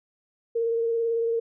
sine tone with vibrato, 460.6 Hz, A#4, 21 cents flat, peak -22 dBFS, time 0.55-1.4 s, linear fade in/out 10 ms, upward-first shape sine, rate 18 Hz, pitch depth 20 cents each way, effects none

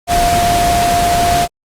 sine tone in noise, 698.5 Hz, F5, in tune, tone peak -11 dBFS, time 0.07-1.48 s, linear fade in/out 50 ms, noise pink, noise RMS -17 dBFS, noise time 0.07-1.48 s, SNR +3 dB, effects low-pass 12000 Hz 12 dB/octave + Opus 48 kbps

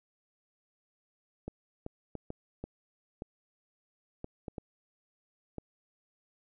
clicks, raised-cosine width 2 ms, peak -25 dBFS, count 10, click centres 1.48 / 1.864 / 2.153 / 2.304 / 2.64 / 3.221 / 4.244 / 4.482 / 4.582 / 5.583 s, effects none

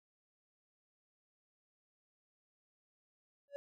triangle tone with exponential growth, 567 Hz, C#5, 39 cents sharp, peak -34 dBFS, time 3.48-3.56 s, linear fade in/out 0 ms, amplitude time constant 16 ms, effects none

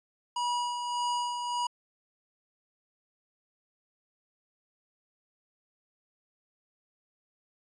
square tone with tremolo, 968 Hz, B5, 35 cents flat, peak -28 dBFS, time 0.36-1.67 s, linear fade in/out 5 ms, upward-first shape sine, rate 1.7 Hz, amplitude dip 45%, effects resampled to 22050 Hz

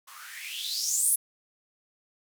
violet noise with band-pass filter sweep, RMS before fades -30 dBFS, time 0.07-1.16 s, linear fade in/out 10 ms, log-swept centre 1000 to 11000 Hz, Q 7.1, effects none

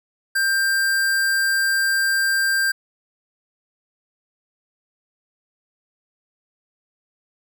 square tone, 1575 Hz, G6, 8 cents sharp, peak -18 dBFS, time 0.35-2.72 s, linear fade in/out 10 ms, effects none

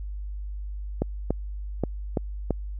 clicks, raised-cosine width 2 ms, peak -10 dBFS, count 5, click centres 1.02 / 1.306 / 1.837 / 2.172 / 2.507 s, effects added 50 Hz sine -31 dBFS peak until 2.79 s

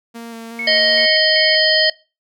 sawtooth tone with vibrato, 230 Hz, A#3, 23 cents flat, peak -26 dBFS, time 0.14-1.07 s, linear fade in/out 20 ms, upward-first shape square, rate 2.7 Hz, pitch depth 14 cents each way
sine tone with tremolo, 2200 Hz, C#7, 14 cents flat, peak -21 dBFS, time 0.59-1.58 s, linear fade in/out 2 ms, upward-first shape square, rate 2.6 Hz, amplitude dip 80%
harmonic tone, 625 Hz, D#5, 8 cents sharp, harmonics 1 / 3 / 5 / 7 / 8, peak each -18 / -18 / -18 / -18 / -18 dBFS, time 0.67-1.9 s, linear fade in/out 5 ms
effects noise-tail reverb RT60 0.3 s tail -22 dB re dry

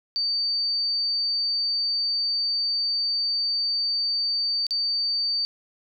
sine tone with dropouts, 4600 Hz, D8, 37 cents flat, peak -22 dBFS, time 0.16-5.45 s, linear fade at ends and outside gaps 0 ms, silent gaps 4.667-4.708 s, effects none

